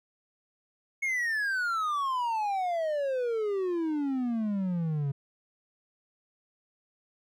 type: exponential sweep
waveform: triangle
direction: down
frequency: 2197 to 136.2 Hz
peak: -25 dBFS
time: 1.02-5.12 s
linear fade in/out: 10 ms
effects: none